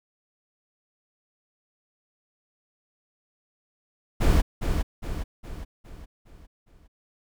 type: noise with echo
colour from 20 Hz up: brown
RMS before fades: -18 dBFS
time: 4.2-4.42 s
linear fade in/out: 20 ms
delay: 410 ms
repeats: 6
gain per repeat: -6 dB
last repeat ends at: 6.88 s
effects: none